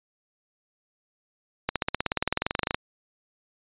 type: accelerating click train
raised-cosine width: 0.3 ms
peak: -8 dBFS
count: 22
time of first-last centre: 1.69-2.745 s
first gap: 67 ms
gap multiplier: 0.97
effects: resampled to 8000 Hz